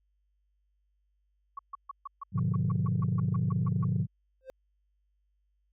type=tone bursts; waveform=sine; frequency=1115 Hz; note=C#6; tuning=10 cents sharp; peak=-35 dBFS; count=15; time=1.57-3.845 s; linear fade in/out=5 ms; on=21 ms; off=140 ms
type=chord; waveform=sine; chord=G# diminished seventh; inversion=none; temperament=just; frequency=103.83 / 124.59 / 149.51 / 179.41 Hz; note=G#2 / B2 / D3 / F3; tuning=0 / +16 / +31 / +47 cents; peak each=-30 dBFS; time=2.32-4.07 s; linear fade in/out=50 ms
type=tone with exponential growth; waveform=triangle; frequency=524 Hz; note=C5; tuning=2 cents sharp; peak=-34 dBFS; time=4.41-4.5 s; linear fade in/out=0 ms; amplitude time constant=19 ms
effects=tanh soft clip ceiling -20 dBFS + added 50 Hz sine -70 dBFS peak until 5.72 s